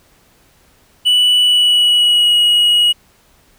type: tone with pitch glide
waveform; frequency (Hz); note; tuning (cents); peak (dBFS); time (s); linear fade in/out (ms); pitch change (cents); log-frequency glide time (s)
triangle; 2960 to 2902; F#7 to F#7; 0 to -34; -7; 1.05-2.93; 20; -34; 1.41-2.34
effects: pink hiss -52 dBFS RMS until 3.58 s